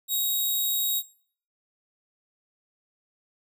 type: tone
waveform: 5% pulse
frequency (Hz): 3792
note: A#7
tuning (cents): +29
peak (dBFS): -16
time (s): 0.08-1.03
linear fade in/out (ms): 50
effects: noise-tail reverb RT60 0.5 s tail -18 dB re dry